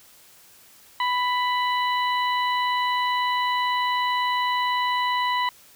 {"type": "harmonic tone", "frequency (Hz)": 991, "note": "B5", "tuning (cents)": 6, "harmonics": [1, 2, 3, 4], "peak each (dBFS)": [-22, -28, -32, -34], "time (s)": [1, 5.49], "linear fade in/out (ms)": 2, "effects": ["white hiss -52 dBFS RMS until 5.75 s"]}